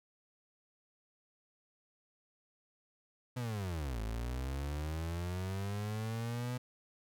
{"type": "linear two-way sweep", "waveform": "35% pulse", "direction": "down then up", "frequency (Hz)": [127.7, 53, 125.6], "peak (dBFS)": -34, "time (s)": [3.36, 6.58], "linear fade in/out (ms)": 10, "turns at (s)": 4.01, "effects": []}